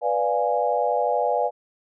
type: chord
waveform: sine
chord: B diminished seventh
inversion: none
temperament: equal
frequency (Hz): 493.9 / 587.3 / 698.5 / 830.6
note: B4 / D5 / F5 / Ab5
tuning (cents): 0 / 0 / 0 / 0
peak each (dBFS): -25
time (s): 0.01-1.51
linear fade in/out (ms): 50
effects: none